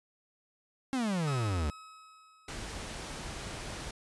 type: exponential sweep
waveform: 45% pulse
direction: down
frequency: 273.8 to 70.2 Hz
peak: -29 dBFS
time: 0.93-1.7 s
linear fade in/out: 0 ms
type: tone with exponential decay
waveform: 40% pulse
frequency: 1281 Hz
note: E6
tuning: 50 cents flat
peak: -37 dBFS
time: 1.27-3.34 s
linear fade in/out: 5 ms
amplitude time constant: 450 ms
type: low-pass noise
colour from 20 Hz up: pink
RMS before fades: -41 dBFS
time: 2.48-3.91 s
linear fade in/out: 5 ms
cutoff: 9500 Hz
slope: 12 dB/octave
effects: resampled to 24000 Hz